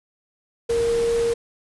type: tone in noise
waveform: sine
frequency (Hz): 466.2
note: A#4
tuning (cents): 0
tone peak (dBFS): -18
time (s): 0.69-1.34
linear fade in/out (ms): 10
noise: pink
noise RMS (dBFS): -33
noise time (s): 0.69-1.34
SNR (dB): +12
effects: resampled to 24000 Hz